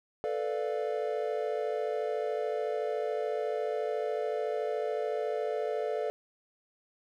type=chord; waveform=triangle; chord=B half-diminished seventh; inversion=third; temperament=equal; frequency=440 / 493.9 / 587.3 / 698.5 Hz; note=A4 / B4 / D5 / F5; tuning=0 / 0 / 0 / 0 cents; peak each=-31 / -35 / -33 / -36 dBFS; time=0.24-6.1 s; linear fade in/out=0 ms; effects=none